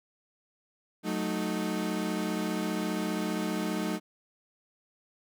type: chord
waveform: 35% pulse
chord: D# diminished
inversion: first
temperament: equal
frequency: 185 / 220 / 311.1 Hz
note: F#3 / A3 / D#4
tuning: 0 / 0 / 0 cents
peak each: -32 dBFS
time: 1.03-4 s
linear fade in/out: 50 ms
effects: none